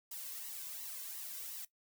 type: noise with flanger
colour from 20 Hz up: blue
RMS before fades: -45 dBFS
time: 0.11-1.65 s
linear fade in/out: 5 ms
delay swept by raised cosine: 1 to 1.97 ms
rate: 2.8 Hz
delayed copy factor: +0.7
effects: noise-tail reverb RT60 0.1 s tail -17 dB re dry